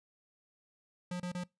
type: tone bursts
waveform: square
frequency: 178.6 Hz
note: F3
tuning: 39 cents sharp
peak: -36 dBFS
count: 3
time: 1.11-1.438 s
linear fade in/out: 5 ms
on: 90 ms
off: 29 ms
effects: noise-tail reverb RT60 0.2 s tail -23 dB re dry + resampled to 22050 Hz